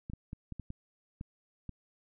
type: clicks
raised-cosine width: 5 ms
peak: -28 dBFS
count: 8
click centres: 0.099 / 0.135 / 0.331 / 0.523 / 0.597 / 0.704 / 1.211 / 1.693 s
effects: none